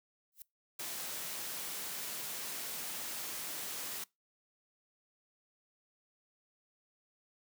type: noise with exponential growth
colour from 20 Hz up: violet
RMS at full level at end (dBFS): -44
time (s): 0.32-0.42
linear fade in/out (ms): 1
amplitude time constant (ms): 20
type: high-pass noise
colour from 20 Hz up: white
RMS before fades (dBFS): -41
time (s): 0.79-4.04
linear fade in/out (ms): 5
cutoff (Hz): 140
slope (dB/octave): 12
effects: noise-tail reverb RT60 0.2 s tail -23 dB re dry